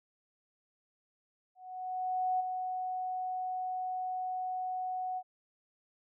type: tone with ADSR envelope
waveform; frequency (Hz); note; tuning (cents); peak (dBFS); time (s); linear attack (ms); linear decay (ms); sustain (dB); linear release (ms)
sine; 740; F#5; 0; -27; 1.55-5.23; 850; 12; -6; 56
effects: none